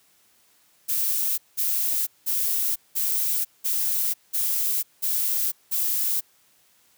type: noise bursts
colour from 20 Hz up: violet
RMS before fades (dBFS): -24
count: 8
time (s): 0.88-6.21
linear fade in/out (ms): 20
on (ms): 500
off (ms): 190
effects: white hiss -61 dBFS RMS until 6.97 s + high-pass 60 Hz 12 dB/octave